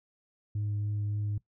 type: tone with vibrato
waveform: sine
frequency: 103.83 Hz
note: G#2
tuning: in tune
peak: -27 dBFS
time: 0.55-1.38 s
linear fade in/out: 5 ms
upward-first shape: triangle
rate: 3.5 Hz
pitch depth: 11 cents each way
effects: noise-tail reverb RT60 0.1 s tail -20 dB re dry + tanh soft clip ceiling -27 dBFS